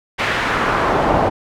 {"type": "noise with band-pass filter sweep", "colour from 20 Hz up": "brown", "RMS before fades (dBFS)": -17, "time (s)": [0.18, 1.3], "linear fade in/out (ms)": 20, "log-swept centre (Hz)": [2200, 690], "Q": 1.3, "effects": []}